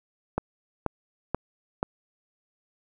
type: click train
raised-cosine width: 1 ms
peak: -11 dBFS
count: 4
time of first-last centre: 0.38-1.829 s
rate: 2.07 Hz
effects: none